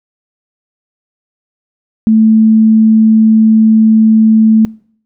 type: tone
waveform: sine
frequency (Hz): 220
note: A3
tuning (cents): 0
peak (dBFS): -4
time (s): 2.07-4.65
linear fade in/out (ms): 0
effects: noise-tail reverb RT60 0.6 s tail -25 dB re dry